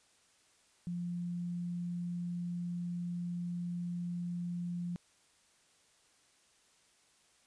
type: tone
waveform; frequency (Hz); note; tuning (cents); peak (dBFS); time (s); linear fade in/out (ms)
sine; 174.61; F3; 0; -35; 0.87-4.96; 0
effects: white hiss -68 dBFS RMS until 7.46 s + resampled to 22050 Hz